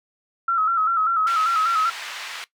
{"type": "tone with vibrato", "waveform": "sine", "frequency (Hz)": 1318.5, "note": "E6", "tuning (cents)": 0, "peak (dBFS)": -17, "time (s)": [0.48, 1.9], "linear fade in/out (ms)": 5, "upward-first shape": "square", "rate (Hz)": 5.1, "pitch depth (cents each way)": 56}
{"type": "band-pass noise", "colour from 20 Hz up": "white", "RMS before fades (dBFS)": -34, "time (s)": [1.27, 2.44], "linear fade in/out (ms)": 0, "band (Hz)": [1100, 3100], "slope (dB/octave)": 12}
{"effects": ["noise-tail reverb RT60 0.1 s tail -17 dB re dry"]}